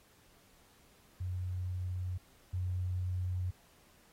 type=tone pair in turn; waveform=sine; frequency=91 / 91 Hz; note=F#2 / F#2; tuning=-28 / -28 cents; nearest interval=unison; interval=0 cents; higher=neither; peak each=-34 / -32 dBFS; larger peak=second; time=1.2-2.18 / 2.53-3.51 s; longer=neither; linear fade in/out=10 ms; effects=pink hiss -65 dBFS RMS until 4.12 s + AAC 48 kbps